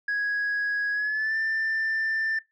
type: tone with pitch glide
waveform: sine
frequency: 1661.2 to 1780.4 Hz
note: G#6 to A6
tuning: 0 to +20 cents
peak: -22 dBFS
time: 0.08-2.39 s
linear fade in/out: 5 ms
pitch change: +120 cents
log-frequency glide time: 0.92-1.37 s
effects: noise-tail reverb RT60 0.2 s tail -22 dB re dry + tanh soft clip ceiling -22 dBFS